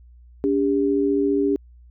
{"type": "tone pair together", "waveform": "sine", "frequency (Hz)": [285.3, 400], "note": ["C#4", "G4"], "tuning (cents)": [50, 35], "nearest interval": "tritone", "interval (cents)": 585, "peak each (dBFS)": -20, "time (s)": [0.44, 1.56], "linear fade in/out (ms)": 0, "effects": ["added 60 Hz sine -45 dBFS peak until 1.9 s"]}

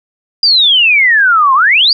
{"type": "exponential two-way sweep", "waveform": "sine", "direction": "down then up", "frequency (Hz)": [4869, 1027, 4869], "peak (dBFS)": -5, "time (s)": [0.43, 1.93], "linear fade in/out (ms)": 2, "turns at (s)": 1.54, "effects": []}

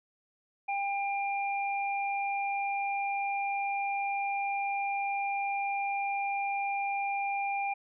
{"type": "tone pair together", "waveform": "sine", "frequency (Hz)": [797.9, 2391], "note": ["G5", "D7"], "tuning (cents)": [30, 30], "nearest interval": "octave + perfect fifth", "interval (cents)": 1900, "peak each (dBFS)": [-30, -35], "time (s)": [0.68, 7.74], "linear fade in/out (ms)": 10, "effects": []}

